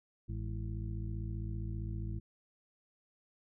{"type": "harmonic tone with a mistuned harmonic", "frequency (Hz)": 55.2, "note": "A1", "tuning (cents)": 6, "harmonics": [1, 2, 3, 4, 6], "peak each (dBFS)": [-39, -39, -49, -48, -50], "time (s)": [0.28, 2.2], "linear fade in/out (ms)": 20, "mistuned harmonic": 4, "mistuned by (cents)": -99, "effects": []}